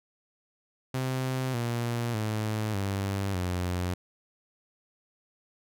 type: tone with pitch steps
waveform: sawtooth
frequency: 130 / 118.52 / 108.06 / 98.52 / 89.82 Hz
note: C3 / A#2 / A2 / G2 / F2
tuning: -11 / +29 / -31 / +9 / +49 cents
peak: -24 dBFS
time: 0.94-3.94 s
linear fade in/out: 5 ms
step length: 600 ms
effects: none